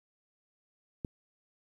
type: click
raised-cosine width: 3 ms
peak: -22 dBFS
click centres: 1.048 s
effects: 10-bit